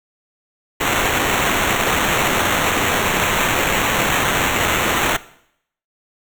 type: noise with sample-and-hold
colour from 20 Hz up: violet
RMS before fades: -18 dBFS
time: 0.8-5.17 s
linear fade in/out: 10 ms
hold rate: 4900 Hz
effects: noise-tail reverb RT60 0.7 s tail -18 dB re dry